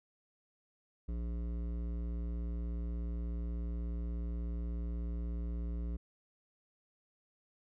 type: tone with hard clipping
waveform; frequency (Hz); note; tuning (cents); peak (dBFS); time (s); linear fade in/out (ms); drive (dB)
sine; 58.27; A#1; 0; -37; 1.08-5.97; 10; 13
effects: none